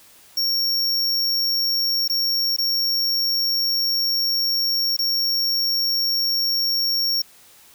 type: tone with dropouts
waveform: square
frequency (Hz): 5520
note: F8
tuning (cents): -21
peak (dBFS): -19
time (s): 0.37-7.22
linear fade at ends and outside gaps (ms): 5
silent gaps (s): 2.079-2.097 / 2.565-2.584 / 4.967-4.989
effects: white hiss -50 dBFS RMS until 7.74 s